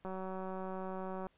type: click train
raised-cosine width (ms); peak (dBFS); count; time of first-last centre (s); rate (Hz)
1; -29; 230; 0.05-1.268; 188
effects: pink hiss -72 dBFS RMS until 1.37 s + resampled to 8000 Hz